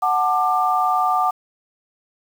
sine chord, D major, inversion first, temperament equal with one note detuned, 740 / 880 / 1189.7 Hz, F#5 / A5 / D6, 0 / 0 / +22 cents, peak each -19 / -24 / -19 dBFS, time 0.02-1.31 s, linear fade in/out 10 ms, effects 7-bit

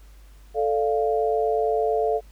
sine chord, D minor, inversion second, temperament equal with one note detuned, 440 / 587.3 / 696 Hz, A4 / D5 / F5, 0 / 0 / -6 cents, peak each -22 / -28 / -24 dBFS, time 0.54-2.21 s, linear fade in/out 50 ms, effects added 50 Hz sine -45 dBFS peak until 2.31 s + pink hiss -58 dBFS RMS until 2.31 s

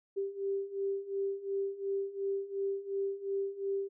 sine beating tone pair, 392 / 394.8 Hz, G4 / G4, 0 / +12 cents, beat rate 2.8 Hz, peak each -37 / -34 dBFS, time 0.16-3.89 s, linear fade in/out 20 ms, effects none

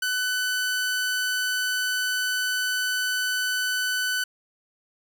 sawtooth tone, 1500 Hz, F#6, 23 cents sharp, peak -20 dBFS, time 0.02-4.24 s, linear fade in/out 5 ms, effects none

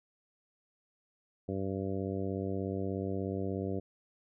harmonic tone, 96.7 Hz, G2, 23 cents flat, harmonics 1 / 2 / 3 / 4 / 5 / 6 / 7, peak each -38 / -38 / -39 / -39 / -41 / -45 / -47 dBFS, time 1.48-3.8 s, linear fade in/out 10 ms, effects none

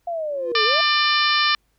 sine linear two-way sweep, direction down then up, 704 to 417.8 to 679 Hz, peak -23 dBFS, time 0.07-0.81 s, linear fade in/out 5 ms, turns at 0.64 s
triangle tone with exponential growth, 349.2 Hz, F4, in tune, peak -23 dBFS, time 0.25-0.52 s, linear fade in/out 2 ms, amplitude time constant 58 ms
harmonic tone, 596 Hz, D5, 25 cents sharp, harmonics 2 / 3 / 4 / 5 / 6 / 7 / 8 / 9, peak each -21 / -23 / -24 / -25 / -26 / -26 / -27 / -28 dBFS, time 0.55-1.55 s, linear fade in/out 2 ms
effects added 50 Hz sine -68 dBFS peak until 1.78 s + pink hiss -68 dBFS RMS until 1.78 s

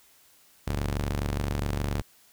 sawtooth ring-modulated tone, 72 Hz, D2, 34 cents flat, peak -20 dBFS, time 0.67-2.02 s, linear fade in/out 5 ms, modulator 22.4 Hz, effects white hiss -59 dBFS RMS until 2.32 s

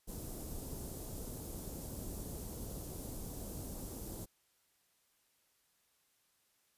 pink band-stop noise, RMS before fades -44 dBFS, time 0.07-4.26 s, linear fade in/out 20 ms, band 500 to 8600 Hz, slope 12 dB/octave, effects white hiss -75 dBFS RMS until 6.77 s + resampled to 32000 Hz

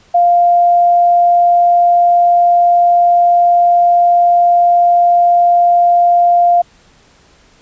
sine tone, 698.5 Hz, F5, in tune, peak -6 dBFS, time 0.14-6.62 s, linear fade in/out 10 ms, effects pink hiss -48 dBFS RMS until 7.61 s + resampled to 16000 Hz

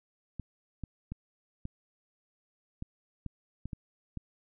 clicks, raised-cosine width 5 ms, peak -25 dBFS, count 9, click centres 0.397 / 0.837 / 1.12 / 1.654 / 2.824 / 3.263 / 3.656 / 3.732 / 4.173 s, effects none

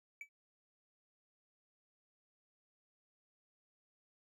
triangle tone with exponential decay, 2299 Hz, D7, 37 cents flat, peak -39 dBFS, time 0.21-0.29 s, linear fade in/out 2 ms, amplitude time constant 17 ms, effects none

